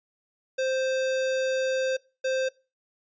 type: tone pair in turn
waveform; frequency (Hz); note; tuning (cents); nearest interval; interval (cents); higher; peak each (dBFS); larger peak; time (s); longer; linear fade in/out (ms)
square; 523.3 / 523.3; C5 / C5; 0 / 0; unison; 0; neither; -25; neither; 0.58-1.97 / 2.24-2.49; first; 10
effects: noise-tail reverb RT60 0.3 s tail -22 dB re dry + resampled to 16000 Hz